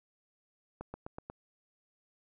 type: accelerating click train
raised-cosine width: 1 ms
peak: -27 dBFS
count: 5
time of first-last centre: 0.81-1.3 s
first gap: 130 ms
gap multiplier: 0.96
effects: none